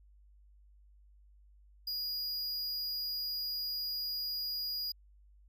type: tone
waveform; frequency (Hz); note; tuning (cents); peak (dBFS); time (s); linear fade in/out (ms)
square; 4882; D#8; -34; -35; 1.87-4.92; 5
effects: added 50 Hz sine -58 dBFS peak until 5.48 s